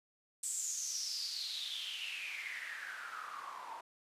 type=noise with band-pass filter sweep; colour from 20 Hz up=white; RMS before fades=-42 dBFS; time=0.43-3.81 s; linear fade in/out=5 ms; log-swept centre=8100 to 880 Hz; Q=7.9; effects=resampled to 32000 Hz